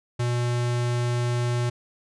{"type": "tone", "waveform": "square", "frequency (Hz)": 121, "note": "B2", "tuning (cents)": -35, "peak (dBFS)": -23, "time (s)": [0.19, 1.7], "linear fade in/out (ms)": 10, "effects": ["resampled to 22050 Hz"]}